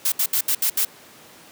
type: noise bursts at uneven times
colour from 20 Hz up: blue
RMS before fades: -20 dBFS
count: 6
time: 0.05-0.12 / 0.19-0.26 / 0.33-0.41 / 0.48-0.55 / 0.62-0.7 / 0.77-0.85 s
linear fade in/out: 5 ms
effects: pink hiss -46 dBFS RMS until 1.51 s + high-pass 200 Hz 12 dB/octave